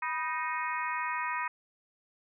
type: harmonic tone with a mistuned harmonic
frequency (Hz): 311.1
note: D#4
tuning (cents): 0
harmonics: 3 / 4 / 5 / 6 / 7 / 8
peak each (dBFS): -34 / -37 / -42 / -37 / -41 / -41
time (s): 0.02-1.48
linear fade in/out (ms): 5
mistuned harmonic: 3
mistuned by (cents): +81
effects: none